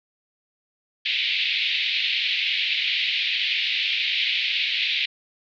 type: band-pass noise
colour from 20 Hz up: pink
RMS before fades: -24 dBFS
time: 1.05-5.06 s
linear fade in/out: 10 ms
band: 2200 to 4000 Hz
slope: 48 dB/octave
effects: none